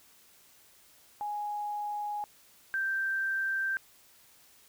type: tone pair in turn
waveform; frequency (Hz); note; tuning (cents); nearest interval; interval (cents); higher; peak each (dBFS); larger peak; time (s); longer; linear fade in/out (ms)
sine; 830.6 / 1568; G#5 / G6; 0 / 0; major seventh; 1100; second; -32 / -28; second; 1.21-2.24 / 2.74-3.77; neither; 0
effects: white hiss -60 dBFS RMS until 4.68 s